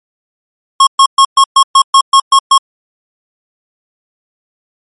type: tone bursts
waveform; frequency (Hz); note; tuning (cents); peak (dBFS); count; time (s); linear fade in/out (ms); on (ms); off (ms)
square; 1087; C#6; -34; -3; 10; 0.8-2.58; 5; 70; 120
effects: MP3 48 kbps